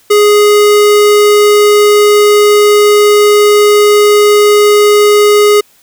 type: tone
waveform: square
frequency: 415.6 Hz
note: G#4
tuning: 1 cent sharp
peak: -4 dBFS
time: 0.1-5.61 s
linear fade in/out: 10 ms
effects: white hiss -47 dBFS RMS until 5.82 s